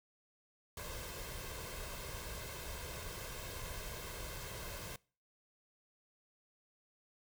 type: noise with comb filter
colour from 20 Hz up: pink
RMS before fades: -45 dBFS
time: 0.77-4.96 s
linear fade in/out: 2 ms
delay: 1.9 ms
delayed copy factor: +0.6
effects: noise-tail reverb RT60 0.4 s tail -24 dB re dry